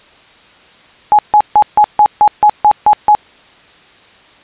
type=tone bursts; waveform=sine; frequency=840 Hz; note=G#5; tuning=19 cents sharp; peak=-3 dBFS; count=10; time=1.12-3.15 s; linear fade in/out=0 ms; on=68 ms; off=150 ms; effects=white hiss -43 dBFS RMS until 4.43 s + resampled to 8000 Hz